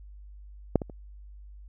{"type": "clicks", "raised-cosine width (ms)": 2, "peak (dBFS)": [-6, -19, -29], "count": 3, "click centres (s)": [0.757, 0.818, 0.898], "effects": ["added 50 Hz sine -44 dBFS peak until 1.68 s"]}